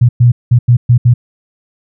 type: tone bursts at uneven times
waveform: sine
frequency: 121.1 Hz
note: B2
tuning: 34 cents flat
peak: -3 dBFS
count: 6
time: 0.01-0.09 / 0.2-0.32 / 0.51-0.59 / 0.68-0.77 / 0.89-0.98 / 1.05-1.14 s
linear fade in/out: 10 ms
effects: none